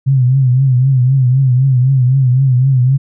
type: tone with vibrato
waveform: sine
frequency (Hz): 130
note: C3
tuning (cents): -11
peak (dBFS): -7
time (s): 0.06-2.98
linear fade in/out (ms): 20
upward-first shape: triangle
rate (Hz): 3.9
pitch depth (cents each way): 110
effects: none